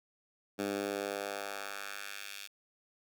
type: tone with high-pass filter sweep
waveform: 10% pulse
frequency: 100.4 Hz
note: G2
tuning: 42 cents sharp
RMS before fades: -39 dBFS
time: 0.58-2.48 s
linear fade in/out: 20 ms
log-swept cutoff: 240 to 3000 Hz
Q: 1.2
effects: none